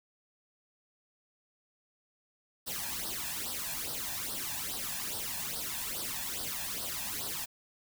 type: noise with flanger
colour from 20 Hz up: white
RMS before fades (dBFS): -37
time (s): 2.66-7.46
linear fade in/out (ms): 20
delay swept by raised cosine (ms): 0.21 to 1.19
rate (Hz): 2.4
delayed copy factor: +0.75
effects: none